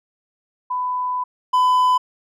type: tone pair in turn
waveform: sine / triangle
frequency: 999 / 1004.8 Hz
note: B5 / B5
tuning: +20 / +30 cents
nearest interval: unison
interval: 10 cents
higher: second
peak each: -20 / -11 dBFS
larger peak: second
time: 0.7-1.24 / 1.53-1.98 s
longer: first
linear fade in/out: 10 ms
effects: none